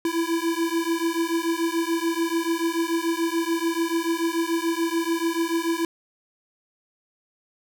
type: beating tone pair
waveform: square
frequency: 329.6 / 336.5 Hz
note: E4 / E4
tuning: 0 / +36 cents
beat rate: 6.9 Hz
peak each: -26 dBFS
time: 0.05-5.85 s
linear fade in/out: 2 ms
effects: none